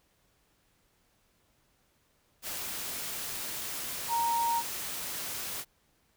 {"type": "tone in noise", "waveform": "sine", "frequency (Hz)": 932.3, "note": "A#5", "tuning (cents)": 0, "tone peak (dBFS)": -26, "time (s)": [4.08, 4.63], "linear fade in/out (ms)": 50, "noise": "white", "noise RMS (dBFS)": -37, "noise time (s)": [2.42, 5.65], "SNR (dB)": 8, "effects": ["pink hiss -70 dBFS RMS until 6.16 s"]}